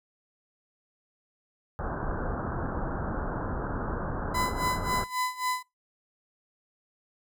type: low-pass noise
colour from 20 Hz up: pink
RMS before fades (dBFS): -32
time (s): 1.79-5.04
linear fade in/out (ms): 0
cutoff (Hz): 1600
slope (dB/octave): 96
type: tone with tremolo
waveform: 35% pulse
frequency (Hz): 1006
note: B5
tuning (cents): +32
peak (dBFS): -24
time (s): 4.34-5.63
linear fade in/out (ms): 10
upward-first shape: sine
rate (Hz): 3.7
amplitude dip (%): 85
effects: noise-tail reverb RT60 0.2 s tail -21 dB re dry